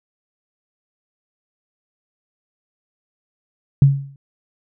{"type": "tone with exponential decay", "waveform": "sine", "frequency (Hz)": 138.59, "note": "C#3", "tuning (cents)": 0, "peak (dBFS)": -4, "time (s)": [3.82, 4.16], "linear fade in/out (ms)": 2, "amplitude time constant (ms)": 73, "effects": []}